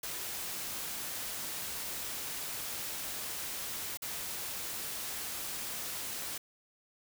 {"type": "noise with dropouts", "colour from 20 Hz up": "white", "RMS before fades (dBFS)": -39, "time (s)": [0.03, 6.38], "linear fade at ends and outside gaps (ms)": 5, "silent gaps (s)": [3.973, 4.02], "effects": []}